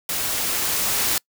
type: noise with level ramp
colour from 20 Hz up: white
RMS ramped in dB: -25 to -21 dBFS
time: 0.09-1.18 s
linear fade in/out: 2 ms
effects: noise-tail reverb RT60 0.1 s tail -26 dB re dry